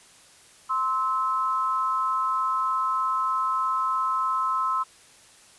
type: tone pair together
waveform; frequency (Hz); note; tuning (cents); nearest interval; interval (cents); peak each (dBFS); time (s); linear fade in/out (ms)
sine; 1043.2 / 1300; C6 / E6; -5 / -24; major third; 381; -25; 0.69-4.84; 20
effects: white hiss -53 dBFS RMS until 5.58 s + resampled to 24000 Hz